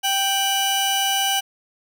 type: tone pair together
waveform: sawtooth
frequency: 784 / 2958 Hz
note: G5 / F#7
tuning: 0 / -1 cents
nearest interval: octave + major seventh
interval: 2299 cents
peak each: -18 dBFS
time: 0.03-1.41 s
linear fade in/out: 20 ms
effects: none